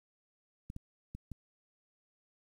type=clicks; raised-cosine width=5 ms; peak=-30 dBFS; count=4; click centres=0.701 / 0.764 / 1.15 / 1.317 s; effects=10-bit